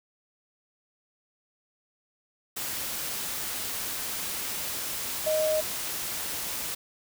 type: tone in noise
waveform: sine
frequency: 622.3 Hz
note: D#5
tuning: in tune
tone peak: -23 dBFS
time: 5.26-5.61 s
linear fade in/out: 10 ms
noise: white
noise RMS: -33 dBFS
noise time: 2.56-6.75 s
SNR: +7 dB
effects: none